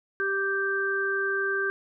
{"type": "harmonic tone", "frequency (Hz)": 392, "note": "G4", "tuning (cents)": 0, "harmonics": [1, 3, 4], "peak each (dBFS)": [-29, -36, -26], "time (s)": [0.2, 1.7], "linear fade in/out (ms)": 0, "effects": []}